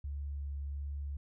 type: tone with vibrato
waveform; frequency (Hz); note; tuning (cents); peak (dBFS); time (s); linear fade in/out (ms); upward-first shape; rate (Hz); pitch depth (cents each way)
sine; 70.9; C#2; +40; -36; 0.04-1.17; 5; sine; 1.4; 9
effects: none